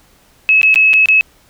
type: tone with dropouts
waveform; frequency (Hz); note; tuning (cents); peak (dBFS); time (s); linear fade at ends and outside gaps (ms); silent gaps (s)
sine; 2580; E7; -38; -6; 0.49-1.21; 0; 0.615-0.631 / 0.743-0.758 / 0.933-0.938 / 1.058-1.086
effects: pink hiss -50 dBFS RMS until 1.49 s